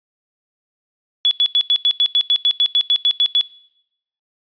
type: tone bursts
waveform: sine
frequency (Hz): 3400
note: G#7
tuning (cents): +40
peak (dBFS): -11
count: 15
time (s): 1.25-3.411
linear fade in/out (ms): 0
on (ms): 61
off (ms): 89
effects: noise-tail reverb RT60 0.8 s tail -22 dB re dry + resampled to 11025 Hz